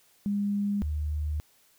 sine tone pair in turn, 202.9 / 75.43 Hz, G#3 / D2, -40 / +47 cents, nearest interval octave + perfect fourth, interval 1713 cents, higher first, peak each -25 / -27 dBFS, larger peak first, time 0.26-0.82 / 0.82-1.4 s, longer second, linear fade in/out 0 ms, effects white hiss -63 dBFS RMS until 1.78 s

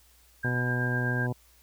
sine tone with tremolo, 1600 Hz, G6, 35 cents sharp, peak -28 dBFS, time 0.43-1.27 s, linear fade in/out 10 ms, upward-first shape sine, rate 8 Hz, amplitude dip 35%
harmonic tone, 123.47 Hz, B2, in tune, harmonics 1 / 2 / 3 / 4 / 5 / 6 / 7 / 8, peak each -28 / -34 / -38 / -40 / -42 / -44 / -45 / -46 dBFS, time 0.44-1.33 s, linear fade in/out 10 ms
clicks, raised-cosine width 3 ms, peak -35 dBFS, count 2, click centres 0.481 / 0.545 s
effects added 60 Hz sine -61 dBFS peak until 1.62 s + white hiss -61 dBFS RMS until 1.62 s

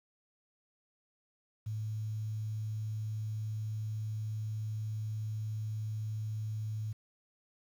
sine tone with quantisation, 108.3 Hz, A2, 27 cents flat, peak -34 dBFS, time 1.66-6.93 s, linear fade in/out 10 ms, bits 10, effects none

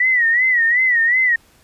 sine tone with vibrato, 1936 Hz, B6, 35 cents flat, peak -12 dBFS, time 0-1.36 s, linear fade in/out 5 ms, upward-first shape sine, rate 2.7 Hz, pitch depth 110 cents each way, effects pink hiss -53 dBFS RMS until 1.63 s + resampled to 32000 Hz

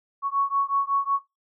sine beating tone pair, 1108.7 / 1114.1 Hz, C#6 / C#6, 0 / +8 cents, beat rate 5.4 Hz, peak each -24 dBFS, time 0.22-1.2 s, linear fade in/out 50 ms, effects noise-tail reverb RT60 0.2 s tail -19 dB re dry

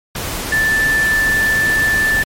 sine tone in noise, 1760 Hz, A6, in tune, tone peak -12 dBFS, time 0.52-2.23 s, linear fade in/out 5 ms, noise pink, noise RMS -23 dBFS, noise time 0.15-2.24 s, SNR +8 dB, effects MP3 64 kbps

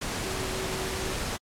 sine tone in noise, 377.4 Hz, F#4, 34 cents sharp, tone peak -35 dBFS, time 0.24-1.14 s, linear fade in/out 10 ms, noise pink, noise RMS -32 dBFS, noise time 0.01-1.37 s, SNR -6 dB, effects low-pass 10000 Hz 12 dB/octave + AAC 64 kbps

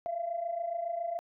sine tone pair together, 659.3 / 686.5 Hz, E5 / F5, 0 / -30 cents, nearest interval minor second, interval 70 cents, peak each -37 / -32 dBFS, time 0.06-1.19 s, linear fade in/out 0 ms, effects tanh soft clip ceiling -24 dBFS

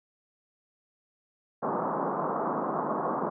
white band-pass noise, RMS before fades -30 dBFS, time 1.62-3.3 s, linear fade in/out 10 ms, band 150 to 1200 Hz, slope 48 dB/octave, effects none

